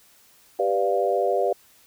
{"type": "chord", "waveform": "sine", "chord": "G dominant seventh", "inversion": "none", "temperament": "equal", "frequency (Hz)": [392, 493.9, 587.3, 698.5], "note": ["G4", "B4", "D5", "F5"], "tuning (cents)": [0, 0, 0, 0], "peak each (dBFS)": -25, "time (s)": [0.59, 1.53], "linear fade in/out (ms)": 5, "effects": ["white hiss -56 dBFS RMS until 1.86 s"]}